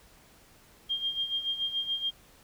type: tone with tremolo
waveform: sine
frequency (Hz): 3209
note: G7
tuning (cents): +40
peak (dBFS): -26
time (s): 0.89-2.11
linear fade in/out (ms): 20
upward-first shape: sine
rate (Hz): 7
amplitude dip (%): 70
effects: pink hiss -58 dBFS RMS until 2.43 s